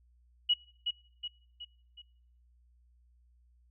sine tone with echo, 2915 Hz, F#7, 26 cents flat, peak -23 dBFS, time 0.49-0.54 s, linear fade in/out 10 ms, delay 370 ms, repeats 4, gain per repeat -6 dB, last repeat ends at 2.02 s, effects noise-tail reverb RT60 0.7 s tail -25 dB re dry + added 60 Hz sine -62 dBFS peak until 3.7 s

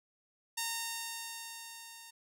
5% pulse tone with level ramp, 919 Hz, A#5, 25 cents flat, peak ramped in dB -21 to -38 dBFS, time 0.57-2.11 s, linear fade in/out 10 ms, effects none

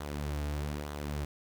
sawtooth tone with flanger, 73.42 Hz, D2, in tune, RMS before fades -36 dBFS, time 0-1.25 s, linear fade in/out 5 ms, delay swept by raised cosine 0.39 to 5.39 ms, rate 1.1 Hz, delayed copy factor -0.5, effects 9-bit

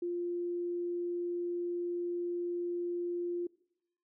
sine tone, 349.2 Hz, F4, in tune, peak -32 dBFS, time 0.02-3.47 s, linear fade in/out 5 ms, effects noise-tail reverb RT60 0.8 s tail -23 dB re dry

